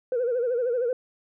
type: tone with vibrato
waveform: sine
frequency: 487.8 Hz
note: B4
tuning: 21 cents flat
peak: -21 dBFS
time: 0.12-0.93 s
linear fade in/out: 2 ms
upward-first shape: sine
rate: 13 Hz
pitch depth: 98 cents each way
effects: tanh soft clip ceiling -19 dBFS